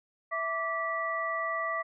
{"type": "tone cluster", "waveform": "sine", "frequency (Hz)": [658, 1166, 1955], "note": ["E5", "D6", "B6"], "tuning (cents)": [-3, -13, -18], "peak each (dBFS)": [-35, -32, -34], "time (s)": [0.31, 1.83], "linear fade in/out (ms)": 20, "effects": []}